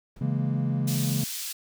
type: noise with exponential decay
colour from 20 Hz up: brown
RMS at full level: -40 dBFS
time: 0.16-0.34 s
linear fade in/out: 5 ms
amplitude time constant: 38 ms
type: chord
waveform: triangle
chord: A# half-diminished seventh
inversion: first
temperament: equal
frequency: 138.59 / 164.81 / 207.7 / 233.1 Hz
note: C#3 / E3 / G#3 / A#3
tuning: 0 / 0 / 0 / 0 cents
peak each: -24 / -29 / -30 / -30 dBFS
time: 0.21-1.24 s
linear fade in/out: 5 ms
type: high-pass noise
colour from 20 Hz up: pink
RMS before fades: -34 dBFS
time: 0.87-1.53 s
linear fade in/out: 10 ms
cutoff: 4000 Hz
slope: 12 dB/octave
effects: none